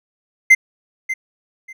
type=tone with echo; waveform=triangle; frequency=2079 Hz; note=C7; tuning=12 cents flat; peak=-3 dBFS; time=0.5-0.55 s; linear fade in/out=10 ms; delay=590 ms; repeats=2; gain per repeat=-14 dB; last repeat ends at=1.73 s; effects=none